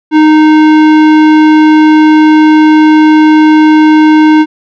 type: tone with tanh clipping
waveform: sine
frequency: 309.1 Hz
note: D#4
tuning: 11 cents flat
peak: -3 dBFS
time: 0.11-4.46 s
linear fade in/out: 50 ms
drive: 17 dB
effects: none